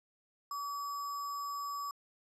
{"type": "tone with sample-and-hold", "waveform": "sine", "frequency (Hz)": 1144, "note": "D6", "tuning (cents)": -46, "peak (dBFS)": -36, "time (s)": [0.51, 1.91], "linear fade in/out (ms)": 2, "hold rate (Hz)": 6300, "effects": ["low-pass 12000 Hz 12 dB/octave"]}